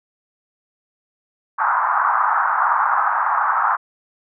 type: band-pass noise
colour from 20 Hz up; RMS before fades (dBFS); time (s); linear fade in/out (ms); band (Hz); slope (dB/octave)
white; -18; 1.58-3.77; 20; 820 to 1400; 48
effects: none